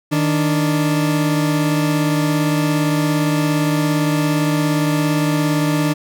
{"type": "tone pair together", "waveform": "40% pulse", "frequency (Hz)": [155.56, 293.7], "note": ["D#3", "D4"], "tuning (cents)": [0, 0], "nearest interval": "major seventh", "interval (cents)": 1100, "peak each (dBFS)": -17, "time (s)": [0.11, 5.94], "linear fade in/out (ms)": 20, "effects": []}